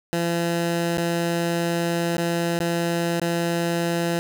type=tone with dropouts; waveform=15% pulse; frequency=170 Hz; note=F3; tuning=46 cents flat; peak=-15 dBFS; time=0.13-4.19 s; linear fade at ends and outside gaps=0 ms; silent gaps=0.972-0.982 / 2.169-2.18 / 2.59-2.602 / 3.198-3.216 s; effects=none